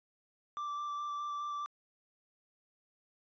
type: tone with vibrato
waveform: triangle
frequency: 1172 Hz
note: D6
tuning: 4 cents flat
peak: -34 dBFS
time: 0.57-1.66 s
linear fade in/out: 0 ms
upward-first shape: square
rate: 4.8 Hz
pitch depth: 9 cents each way
effects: resampled to 16000 Hz